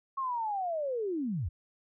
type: linear sweep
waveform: sine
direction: down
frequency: 1098 to 66.3 Hz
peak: -30 dBFS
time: 0.17-1.49 s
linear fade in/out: 10 ms
effects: none